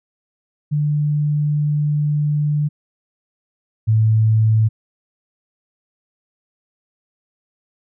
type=tone pair in turn; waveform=sine; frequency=148.4 / 110.06 Hz; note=D3 / A2; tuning=+18 / +1 cents; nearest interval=perfect fourth; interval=517 cents; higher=first; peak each=-15 / -11 dBFS; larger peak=second; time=0.71-2.69 / 3.87-4.69 s; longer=first; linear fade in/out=20 ms; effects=none